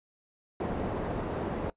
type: low-pass noise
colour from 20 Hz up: white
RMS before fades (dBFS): -33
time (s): 0.6-1.7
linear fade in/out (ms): 2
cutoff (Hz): 550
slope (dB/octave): 12
effects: noise-tail reverb RT60 0.1 s tail -21 dB re dry + resampled to 8000 Hz